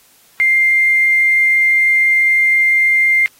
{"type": "tone with quantisation", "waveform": "sine", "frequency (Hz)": 2102, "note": "C7", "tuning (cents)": 7, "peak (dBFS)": -9, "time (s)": [0.4, 3.26], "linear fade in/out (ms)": 0, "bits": 6, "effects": ["white hiss -50 dBFS RMS until 3.39 s", "AAC 48 kbps"]}